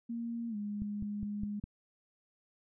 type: tone with pitch glide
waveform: sine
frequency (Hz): 233.1 to 206.5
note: A#3 to G#3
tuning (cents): 0 to -10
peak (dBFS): -35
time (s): 0.09-1.6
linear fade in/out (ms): 10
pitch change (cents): -210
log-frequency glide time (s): 0.49-0.56
type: click train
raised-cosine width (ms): 5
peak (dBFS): -28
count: 5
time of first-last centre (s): 0.82-1.64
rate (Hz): 4.88
effects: none